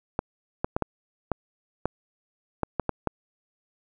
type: clicks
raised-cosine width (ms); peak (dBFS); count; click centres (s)
1; -10; 10; 0.191 / 0.645 / 0.765 / 0.823 / 1.317 / 1.856 / 2.633 / 2.797 / 2.893 / 3.073
effects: none